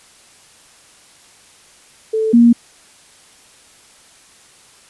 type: tone pair in turn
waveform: sine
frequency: 440 / 235.8 Hz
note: A4 / A#3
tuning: 0 / +20 cents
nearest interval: major seventh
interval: 1080 cents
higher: first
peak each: -14 / -5 dBFS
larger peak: second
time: 2.13-2.33 / 2.33-2.53 s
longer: neither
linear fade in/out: 10 ms
effects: white hiss -47 dBFS RMS until 4.89 s + resampled to 24000 Hz